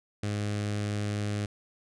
sawtooth tone with notch filter, 103.83 Hz, G#2, in tune, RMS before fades -31 dBFS, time 0.23-1.46 s, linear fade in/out 5 ms, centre 940 Hz, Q 1.8, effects resampled to 22050 Hz

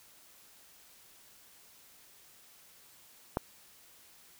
click, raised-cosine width 1 ms, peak -15 dBFS, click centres 3.371 s, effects white hiss -59 dBFS RMS until 4.39 s

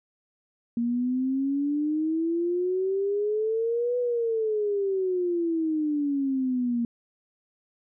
sine exponential two-way sweep, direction up then down, 233.1 to 494.7 to 233.1 Hz, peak -23 dBFS, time 0.77-6.85 s, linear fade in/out 2 ms, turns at 3.98 s, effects none

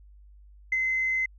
sine tone with ADSR envelope, 2056 Hz, C7, 31 cents flat, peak -20 dBFS, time 0.72-1.26 s, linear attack 5 ms, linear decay 31 ms, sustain -3 dB, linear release 6 ms, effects tanh soft clip ceiling -17 dBFS + added 50 Hz sine -49 dBFS peak until 1.38 s

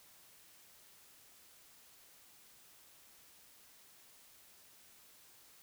silence, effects white hiss -62 dBFS RMS until 5.62 s

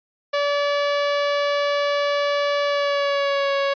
sawtooth tone with pitch glide, 575 to 556.1 Hz, D5 to C#5, -37 to +5 cents, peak -15 dBFS, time 0.33-3.74 s, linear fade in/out 10 ms, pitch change -58 cents, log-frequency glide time 2.65-3.53 s, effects resampled to 11025 Hz

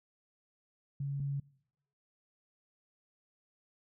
sine tone pair in turn, 140 / 140 Hz, C#3 / C#3, +18 / +18 cents, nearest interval unison, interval 0 cents, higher neither, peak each -33 / -32 dBFS, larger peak second, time 1-1.2 / 1.2-1.4 s, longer neither, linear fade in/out 5 ms, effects noise-tail reverb RT60 0.8 s tail -24 dB re dry

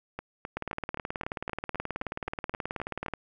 two click trains, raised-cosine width 0.5 ms, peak -20 / -17 dBFS, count 12 / 49, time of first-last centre 0.19-3.062 / 0.57-3.137 s, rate 3.83 / 18.7 Hz, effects none

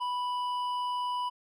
sine tone with hard clipping, 987.8 Hz, B5, in tune, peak -31 dBFS, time 0-1.3 s, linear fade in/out 20 ms, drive 7 dB, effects none

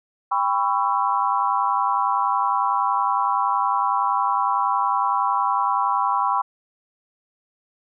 sine chord, C# half-diminished seventh, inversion second, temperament just, 798.3 / 997.9 / 1108.7 / 1330.5 Hz, G5 / B5 / C#6 / E6, +31 / +18 / 0 / +16 cents, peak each -24 / -22 / -23 / -28 dBFS, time 0.31-6.42 s, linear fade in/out 10 ms, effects none

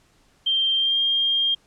sine tone with pitch glide, 3160 to 3210 Hz, G7 to G7, +13 to +40 cents, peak -18 dBFS, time 0.46-1.55 s, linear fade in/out 10 ms, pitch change +27 cents, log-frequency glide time 0.76-0.99 s, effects pink hiss -60 dBFS RMS until 1.66 s + low-pass 9000 Hz 12 dB/octave

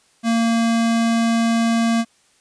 square tone, 229.6 Hz, A#3, 26 cents flat, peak -16 dBFS, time 0.23-2.05 s, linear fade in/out 50 ms, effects white hiss -58 dBFS RMS until 2.4 s + resampled to 22050 Hz

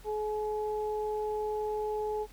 sine tone pair together, 425.9 / 848.6 Hz, G#4 / G#5, +44 / +37 cents, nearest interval octave, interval 1193 cents, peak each -31 / -36 dBFS, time 0.04-2.27 s, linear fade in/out 50 ms, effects added 43 Hz sine -51 dBFS peak until 2.32 s + pink hiss -57 dBFS RMS until 2.32 s

